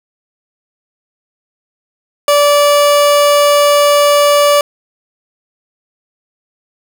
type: tone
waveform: 30% pulse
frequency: 580 Hz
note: D5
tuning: 22 cents flat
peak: -4 dBFS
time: 2.28-4.61 s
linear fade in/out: 2 ms
effects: none